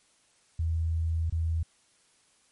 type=tone with dropouts; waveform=sine; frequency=81.7 Hz; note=E2; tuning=15 cents flat; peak=-25 dBFS; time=0.59-1.63 s; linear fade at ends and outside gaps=5 ms; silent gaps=1.299-1.323 s; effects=white hiss -65 dBFS RMS until 2.51 s + MP3 48 kbps